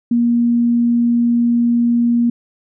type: tone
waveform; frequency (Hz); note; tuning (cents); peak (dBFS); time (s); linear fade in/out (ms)
sine; 237; A#3; +29; -11; 0.11-2.3; 5
effects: none